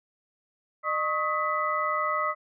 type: tone cluster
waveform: sine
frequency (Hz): 609 / 1101 / 1266 / 1993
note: D#5 / C#6 / D#6 / B6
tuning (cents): -37 / -12 / +30 / +15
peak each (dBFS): -32 / -31 / -27 / -33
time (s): 0.83-2.35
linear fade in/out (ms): 50
effects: none